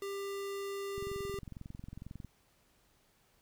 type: tone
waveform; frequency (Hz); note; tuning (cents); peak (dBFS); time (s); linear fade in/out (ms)
square; 396.9; G4; +22; -38; 0.02-1.39; 2
type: click train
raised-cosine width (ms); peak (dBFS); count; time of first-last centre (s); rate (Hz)
5; -33; 29; 0.98-2.247; 22.1
effects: pink hiss -70 dBFS RMS until 3.41 s